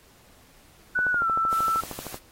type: tone with pitch glide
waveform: sine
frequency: 1483 to 1328.9 Hz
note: F#6 to E6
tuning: +4 to +14 cents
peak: -21 dBFS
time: 0.95-1.81 s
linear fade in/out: 10 ms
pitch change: -190 cents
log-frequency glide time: 1.11-1.28 s
type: click train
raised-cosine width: 1 ms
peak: -21 dBFS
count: 16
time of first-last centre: 0.99-2.144 s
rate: 13 Hz
type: noise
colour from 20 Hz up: white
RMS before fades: -41 dBFS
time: 1.49-2.2 s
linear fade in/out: 50 ms
effects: pink hiss -56 dBFS RMS until 2.31 s + AAC 48 kbps